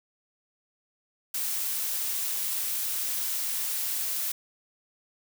blue noise, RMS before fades -30 dBFS, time 1.34-4.32 s, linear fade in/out 5 ms, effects none

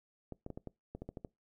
clicks, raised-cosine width 2 ms, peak -29 dBFS, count 10, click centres 0.323 / 0.464 / 0.503 / 0.575 / 0.673 / 0.95 / 1.02 / 1.09 / 1.172 / 1.248 s, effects noise-tail reverb RT60 0.2 s tail -23 dB re dry

